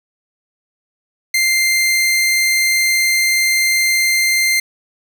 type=tone; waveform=sawtooth; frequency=2093 Hz; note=C7; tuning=in tune; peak=-9 dBFS; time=1.34-4.6 s; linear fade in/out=5 ms; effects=none